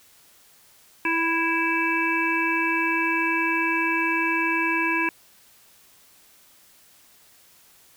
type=harmonic tone; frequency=329.6 Hz; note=E4; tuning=in tune; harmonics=1 / 3 / 5 / 7 / 8; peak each=-27 / -27 / -27 / -27 / -27 dBFS; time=1.05-5.09 s; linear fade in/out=2 ms; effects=white hiss -55 dBFS RMS until 7.96 s